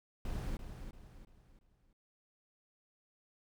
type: noise with echo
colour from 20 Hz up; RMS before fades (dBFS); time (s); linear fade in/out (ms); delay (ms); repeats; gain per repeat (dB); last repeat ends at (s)
brown; -38; 0.25-0.57; 2; 340; 4; -8; 1.93
effects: none